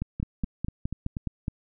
two click trains, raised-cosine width 5 ms, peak -19 / -16 dBFS, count 5 / 8, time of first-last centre 0.2-1.169 / 0.02-1.481 s, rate 4.13 / 4.79 Hz, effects none

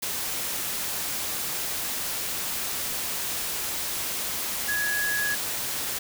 sine tone in noise, 1675 Hz, G#6, 14 cents sharp, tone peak -25 dBFS, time 4.68-5.35 s, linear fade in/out 10 ms, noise white, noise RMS -30 dBFS, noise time 0.02-5.99 s, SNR +2 dB, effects none

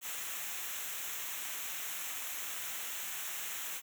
white noise with comb filter, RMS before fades -40 dBFS, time 0.01-3.82 s, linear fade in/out 50 ms, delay 0.21 ms, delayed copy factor -0.7, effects none

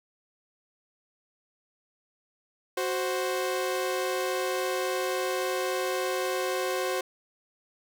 sawtooth tone pair together, 370.8 / 524.4 Hz, F#4 / C5, +4 / +4 cents, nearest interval tritone, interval 600 cents, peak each -26 dBFS, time 2.77-7.01 s, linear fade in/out 5 ms, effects none

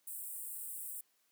pink high-pass noise, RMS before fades -44 dBFS, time 0.07-1.01 s, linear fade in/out 5 ms, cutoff 8000 Hz, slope 96 dB/octave, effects white hiss -75 dBFS RMS until 1.31 s + high-pass 200 Hz 12 dB/octave

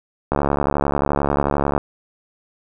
click train, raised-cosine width 1 ms, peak -4 dBFS, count 105, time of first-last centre 0.32-1.779 s, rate 71.3 Hz, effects none

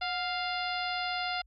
harmonic tone with a mistuned harmonic, 698.5 Hz, F5, in tune, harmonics 1 / 2 / 3 / 4 / 5 / 6 / 7, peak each -34 / -37 / -39 / -40 / -41 / -42 / -42 dBFS, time 0.01-1.42 s, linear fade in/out 10 ms, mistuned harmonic 1, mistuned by +72 cents, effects added 50 Hz sine -58 dBFS peak until 1.46 s

